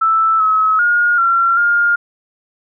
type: tone with pitch steps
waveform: sine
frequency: 1320 / 1285 / 1429 / 1366 / 1412 Hz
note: E6 / E6 / F6 / F6 / F6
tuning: +2 / -45 / +39 / -39 / +19 cents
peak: -10 dBFS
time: 0.01-1.96 s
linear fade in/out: 10 ms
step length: 390 ms
effects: none